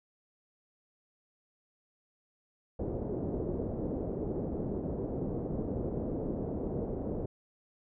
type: low-pass noise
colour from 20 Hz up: white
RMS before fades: -35 dBFS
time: 2.79-7.26 s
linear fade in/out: 5 ms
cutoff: 480 Hz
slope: 24 dB/octave
effects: none